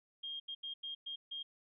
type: tone bursts at uneven times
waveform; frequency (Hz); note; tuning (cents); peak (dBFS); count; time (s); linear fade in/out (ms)
sine; 3224; G7; +48; -40; 6; 0.23-0.4 / 0.48-0.55 / 0.63-0.74 / 0.83-0.95 / 1.06-1.16 / 1.31-1.43; 10
effects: none